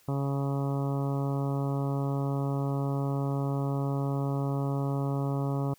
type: harmonic tone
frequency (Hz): 138.9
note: C#3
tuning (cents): +4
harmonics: 1 / 2 / 3 / 4 / 5 / 6 / 7 / 8 / 9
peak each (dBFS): -28 / -34 / -38 / -40 / -42 / -44 / -45 / -46 / -47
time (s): 0.08-5.74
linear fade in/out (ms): 5
effects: white hiss -62 dBFS RMS until 5.78 s